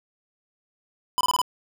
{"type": "tone bursts", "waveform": "square", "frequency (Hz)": 1000, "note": "B5", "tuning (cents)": 21, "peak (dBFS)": -20, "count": 5, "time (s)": [1.18, 1.416], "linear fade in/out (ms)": 0, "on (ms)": 28, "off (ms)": 24, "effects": []}